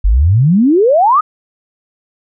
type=exponential sweep; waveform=sine; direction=up; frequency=44.01 to 1300 Hz; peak=-6 dBFS; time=0.04-1.21 s; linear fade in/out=10 ms; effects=none